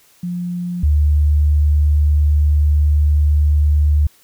sine tone pair in turn, 176.6 / 74.25 Hz, F3 / D2, +20 / +20 cents, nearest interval octave + minor third, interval 1500 cents, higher first, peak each -20 / -10 dBFS, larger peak second, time 0.23-0.83 / 0.83-4.07 s, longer second, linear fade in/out 5 ms, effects white hiss -52 dBFS RMS until 4.23 s

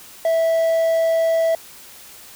triangle tone with quantisation, 656 Hz, E5, 9 cents flat, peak -13 dBFS, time 0.25-1.55 s, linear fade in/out 2 ms, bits 7, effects white hiss -42 dBFS RMS until 2.35 s

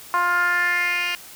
10% pulse tone with band-pass filter sweep, 352.1 Hz, F4, 14 cents sharp, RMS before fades -21 dBFS, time 0.14-1.15 s, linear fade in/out 0 ms, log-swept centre 1100 to 2900 Hz, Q 3.9, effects white hiss -42 dBFS RMS until 1.35 s

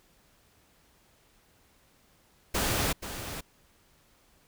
pink noise with echo, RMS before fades -28 dBFS, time 2.54-2.93 s, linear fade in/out 10 ms, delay 480 ms, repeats 1, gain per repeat -10 dB, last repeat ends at 3.41 s, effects pink hiss -64 dBFS RMS until 4.47 s

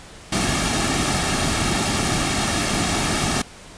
pink noise with comb filter, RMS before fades -21 dBFS, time 0.32-3.42 s, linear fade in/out 5 ms, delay 2 ms, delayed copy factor -0.55, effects pink hiss -42 dBFS RMS until 3.77 s + resampled to 22050 Hz

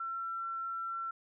sine tone, 1351 Hz, E6, 42 cents sharp, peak -35 dBFS, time 0-1.11 s, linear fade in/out 5 ms, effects none

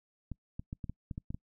clicks, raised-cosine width 5 ms, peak -26 dBFS, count 9, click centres 0.317 / 0.595 / 0.729 / 0.842 / 0.896 / 1.112 / 1.179 / 1.305 / 1.345 s, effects noise-tail reverb RT60 0.1 s tail -26 dB re dry

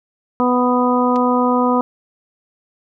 harmonic tone, 248.1 Hz, B3, 8 cents sharp, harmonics 1 / 2 / 3 / 4 / 5, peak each -16 / -19 / -23 / -19 / -22 dBFS, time 0.4-1.81 s, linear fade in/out 0 ms
clicks, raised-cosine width 0.2 ms, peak -18 / -21 dBFS, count 2, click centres 1.159 / 1.164 s
effects none

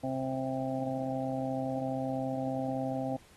harmonic tone, 131.8 Hz, C3, 13 cents sharp, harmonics 1 / 2 / 4 / 5 / 6, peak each -39 / -34 / -38 / -38 / -39 dBFS, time 0.03-3.17 s, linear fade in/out 10 ms, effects pink hiss -60 dBFS RMS until 3.36 s + AAC 32 kbps

